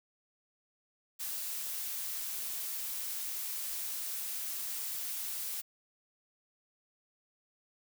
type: noise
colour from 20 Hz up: blue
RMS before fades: -38 dBFS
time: 1.19-5.62 s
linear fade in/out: 20 ms
effects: none